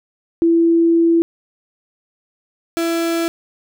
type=tone pair in turn; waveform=sine / 35% pulse; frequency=334 / 334 Hz; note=E4 / E4; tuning=+23 / +23 cents; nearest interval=unison; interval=0 cents; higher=neither; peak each=-10 / -15 dBFS; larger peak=first; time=0.42-1.22 / 2.77-3.28 s; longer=first; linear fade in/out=0 ms; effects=none